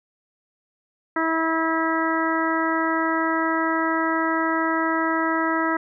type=harmonic tone; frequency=324.3 Hz; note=E4; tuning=28 cents flat; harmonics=1 / 2 / 3 / 4 / 5 / 6; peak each=-24 / -29 / -27 / -26 / -29 / -29 dBFS; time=1.16-5.77 s; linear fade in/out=5 ms; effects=none